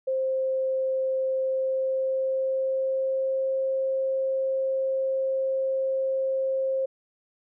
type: tone with pitch glide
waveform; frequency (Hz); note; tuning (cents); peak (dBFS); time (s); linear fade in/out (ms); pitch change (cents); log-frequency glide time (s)
sine; 526 to 531.5; C5 to C5; +9 to +27; -23; 0.07-6.86; 10; +18; 1.4-3.54
effects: none